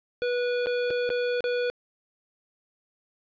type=tone with dropouts; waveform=square; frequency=489.1 Hz; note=B4; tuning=17 cents flat; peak=-25 dBFS; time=0.22-1.7 s; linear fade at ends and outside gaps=0 ms; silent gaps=0.66-0.669 / 0.904-0.908 / 1.092-1.102 / 1.406-1.441 s; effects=resampled to 11025 Hz + 10-bit